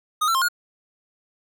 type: tone with pitch steps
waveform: square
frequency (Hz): 1241 / 1343 / 1059 / 1435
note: D#6 / E6 / C6 / F6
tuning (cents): -5 / +32 / +21 / +47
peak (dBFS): -19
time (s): 0.21-0.486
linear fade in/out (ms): 10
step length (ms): 69
effects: none